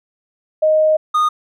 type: tone pair in turn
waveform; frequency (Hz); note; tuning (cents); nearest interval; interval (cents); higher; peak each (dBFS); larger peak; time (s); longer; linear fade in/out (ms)
sine / triangle; 622.3 / 1231; D#5 / D#6; 0 / -19; octave; 1181; second; -10; neither; 0.62-0.97 / 1.14-1.29; first; 10
effects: none